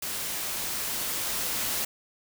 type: noise with level ramp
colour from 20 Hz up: white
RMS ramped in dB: -33 to -29 dBFS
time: 0.02-1.85 s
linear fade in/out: 5 ms
effects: none